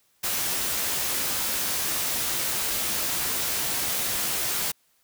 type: noise with comb filter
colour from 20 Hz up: white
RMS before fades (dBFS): -27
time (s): 0.23-4.72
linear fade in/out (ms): 10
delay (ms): 15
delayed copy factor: +0.5
effects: white hiss -66 dBFS RMS until 5.03 s